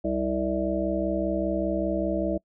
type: harmonic tone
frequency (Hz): 65.1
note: C2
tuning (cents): -8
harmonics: 1 / 3 / 5 / 7 / 9 / 10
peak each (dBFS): -34 / -31 / -28 / -37 / -29 / -32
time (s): 0.04-2.38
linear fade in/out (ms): 10
effects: noise-tail reverb RT60 0.1 s tail -25 dB re dry